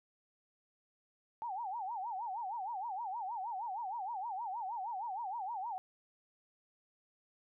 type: tone with vibrato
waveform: sine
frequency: 844 Hz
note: G#5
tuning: 28 cents sharp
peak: -37 dBFS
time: 1.42-5.78 s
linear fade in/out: 0 ms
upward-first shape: sine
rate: 6.4 Hz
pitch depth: 230 cents each way
effects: none